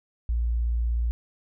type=tone; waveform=sine; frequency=58.27 Hz; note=A#1; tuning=in tune; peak=-22 dBFS; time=0.29-1.11 s; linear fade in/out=0 ms; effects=none